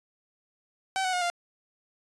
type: tone with pitch steps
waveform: sawtooth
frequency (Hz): 766 / 742.5 / 719.7 / 697.6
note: G5 / F#5 / F#5 / F5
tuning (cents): -40 / +6 / -48 / -2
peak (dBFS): -22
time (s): 0.96-1.3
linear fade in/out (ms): 0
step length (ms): 85
effects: resampled to 22050 Hz